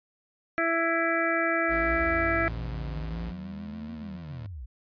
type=harmonic tone; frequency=331.7 Hz; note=E4; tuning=11 cents sharp; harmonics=1 / 2 / 4 / 5 / 6 / 7; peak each=-30 / -29 / -30 / -30 / -31 / -34 dBFS; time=0.58-2.48 s; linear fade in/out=0 ms
type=tone; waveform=square; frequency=56.4 Hz; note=A1; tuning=44 cents sharp; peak=-34 dBFS; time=1.68-3.34 s; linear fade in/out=50 ms
type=linear two-way sweep; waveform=sine; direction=up then down; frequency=51.91 to 233.1 to 51.91 Hz; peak=-36 dBFS; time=1.79-4.66 s; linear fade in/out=10 ms; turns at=3.96 s
type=tone with vibrato; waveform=20% pulse; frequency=81.6 Hz; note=E2; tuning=17 cents flat; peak=-37 dBFS; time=2.45-4.47 s; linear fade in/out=10 ms; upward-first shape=sine; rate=7 Hz; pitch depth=110 cents each way
effects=resampled to 11025 Hz